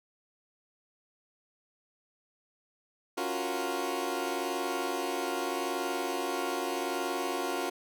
20% pulse chord, Gb major seventh, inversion second, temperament equal, 277.2 / 349.2 / 370 / 466.2 Hz, Db4 / F4 / Gb4 / Bb4, 0 / 0 / 0 / 0 cents, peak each -33 / -30 / -31 / -33 dBFS, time 3.17-7.7 s, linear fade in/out 10 ms, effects none

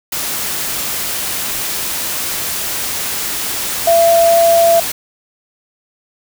sine tone in noise, 674 Hz, E5, 38 cents sharp, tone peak -7 dBFS, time 3.87-4.8 s, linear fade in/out 5 ms, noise white, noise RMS -20 dBFS, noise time 0.12-4.92 s, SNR +10 dB, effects none

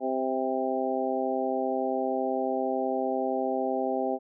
harmonic tone with a mistuned harmonic, 130.7 Hz, C3, 1 cent flat, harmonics 2 / 3 / 4 / 5 / 6, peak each -32 / -32 / -32 / -32 / -32 dBFS, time 0-4.19 s, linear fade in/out 50 ms, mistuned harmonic 6, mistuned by +16 cents, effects none

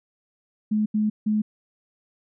sine tone bursts at uneven times, 213.2 Hz, G#3, 46 cents sharp, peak -19 dBFS, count 3, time 0.71-0.86 / 0.94-1.1 / 1.26-1.42 s, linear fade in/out 10 ms, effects none

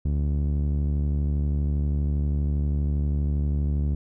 sawtooth tone with low-pass filter, 72.5 Hz, D2, 22 cents flat, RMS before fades -24 dBFS, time 0.05-3.95 s, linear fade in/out 5 ms, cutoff 210 Hz, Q 0.76, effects none

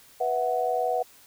sine chord, B suspended fourth, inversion none, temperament equal with one note detuned, 491.6 / 659.3 / 740 Hz, B4 / E5 / F#5, -8 / 0 / 0 cents, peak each -28 / -29 / -26 dBFS, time 0.2-1.03 s, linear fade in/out 10 ms, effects white hiss -54 dBFS RMS until 1.26 s

